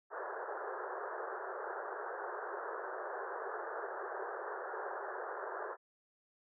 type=band-pass noise; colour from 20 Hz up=pink; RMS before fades=-42 dBFS; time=0.1-5.77 s; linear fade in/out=50 ms; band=370 to 1700 Hz; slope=96 dB/octave; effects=none